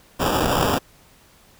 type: noise with sample-and-hold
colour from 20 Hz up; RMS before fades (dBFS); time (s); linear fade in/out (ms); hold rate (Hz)
white; -20; 0.19-0.79; 20; 2100
effects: pink hiss -53 dBFS RMS until 1.59 s